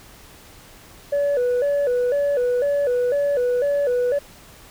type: tone with vibrato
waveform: sine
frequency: 530 Hz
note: C5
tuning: 22 cents sharp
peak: -15 dBFS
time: 1.12-4.19 s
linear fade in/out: 10 ms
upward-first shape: square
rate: 2 Hz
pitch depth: 130 cents each way
effects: tanh soft clip ceiling -16 dBFS + pink hiss -46 dBFS RMS until 4.7 s